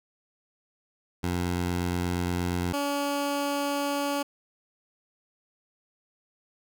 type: tone pair in turn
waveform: 15% pulse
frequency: 88.5 / 284.5 Hz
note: F2 / C#4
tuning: +23 / +45 cents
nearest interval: octave + minor sixth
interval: 2022 cents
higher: second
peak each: -20 dBFS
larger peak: neither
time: 1.23-2.73 / 2.73-4.23 s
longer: neither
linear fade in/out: 10 ms
effects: none